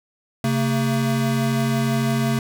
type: tone pair together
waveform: square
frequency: 134.7 / 226.5 Hz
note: C#3 / A#3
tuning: -49 / -50 cents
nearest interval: major sixth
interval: 899 cents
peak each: -22 dBFS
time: 0.44-2.39 s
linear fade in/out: 2 ms
effects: none